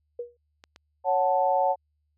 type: tone with exponential decay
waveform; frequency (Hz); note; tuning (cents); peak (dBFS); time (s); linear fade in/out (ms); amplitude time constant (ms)
sine; 480.1; B4; -49; -27; 0.19-0.37; 5; 37
type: clicks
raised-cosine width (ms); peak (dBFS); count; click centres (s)
0.2; -29; 2; 0.639 / 0.761
type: chord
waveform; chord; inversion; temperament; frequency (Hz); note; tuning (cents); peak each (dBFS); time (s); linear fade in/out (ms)
sine; F# minor; second; equal; 554.4 / 740 / 880; C#5 / F#5 / A5; 0 / 0 / 0; -25 / -24 / -25; 1.04-1.76; 50
effects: added 75 Hz sine -70 dBFS peak until 2.17 s